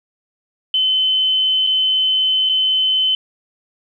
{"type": "tone with dropouts", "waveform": "sine", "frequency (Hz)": 3052, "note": "G7", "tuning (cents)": -47, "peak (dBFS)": -13, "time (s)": [0.74, 3.15], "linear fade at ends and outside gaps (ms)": 2, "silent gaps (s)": [[1.667, 1.671], [2.491, 2.495]], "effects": ["9-bit"]}